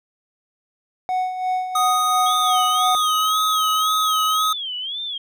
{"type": "tone with tremolo", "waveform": "triangle", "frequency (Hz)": 740, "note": "F#5", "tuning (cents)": 0, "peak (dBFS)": -16, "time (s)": [1.09, 2.95], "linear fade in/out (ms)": 0, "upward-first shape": "sine", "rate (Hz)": 2.9, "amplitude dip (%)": 60}
{"type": "tone with pitch glide", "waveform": "square", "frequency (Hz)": [1245, 1266.8], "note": ["D#6", "D#6"], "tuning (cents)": [1, 31], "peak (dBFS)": -18, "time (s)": [1.75, 4.53], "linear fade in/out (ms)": 5, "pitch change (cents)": 30, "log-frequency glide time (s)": [3.06, 3.23]}
{"type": "tone with vibrato", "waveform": "sine", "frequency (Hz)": 3254, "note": "G#7", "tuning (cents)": -36, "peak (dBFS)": -25, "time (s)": [2.26, 5.18], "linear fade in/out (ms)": 5, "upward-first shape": "sine", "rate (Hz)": 1.9, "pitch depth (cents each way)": 170}
{"effects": []}